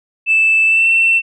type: tone with pitch glide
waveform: sine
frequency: 2637 to 2691 Hz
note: E7 to E7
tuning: 0 to +35 cents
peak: -8 dBFS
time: 0.26-1.22 s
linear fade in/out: 50 ms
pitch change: +35 cents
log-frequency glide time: 0.66-0.88 s
effects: tanh soft clip ceiling -4 dBFS